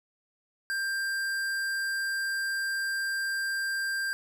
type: tone with hard clipping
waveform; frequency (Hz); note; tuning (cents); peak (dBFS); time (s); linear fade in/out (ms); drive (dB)
sine; 1586; G6; +20; -30; 0.7-4.13; 0; 15
effects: none